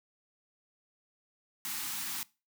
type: band-stop noise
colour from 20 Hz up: white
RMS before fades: -37 dBFS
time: 1.65-2.23 s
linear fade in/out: 0 ms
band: 340 to 780 Hz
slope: 96 dB/octave
effects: noise-tail reverb RT60 0.3 s tail -22 dB re dry + high-pass 150 Hz 12 dB/octave